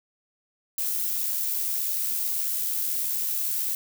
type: noise with amplitude modulation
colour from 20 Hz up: violet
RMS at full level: -26 dBFS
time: 0.78-3.75 s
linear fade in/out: 2 ms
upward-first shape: sine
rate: 78.3 Hz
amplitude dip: 30%
effects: none